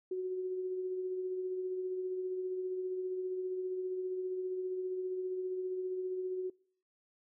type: tone with tremolo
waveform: sine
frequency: 370 Hz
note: F#4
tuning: in tune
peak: -32 dBFS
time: 0.11-6.5 s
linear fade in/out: 5 ms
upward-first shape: triangle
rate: 15 Hz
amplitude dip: 35%
effects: noise-tail reverb RT60 0.6 s tail -25 dB re dry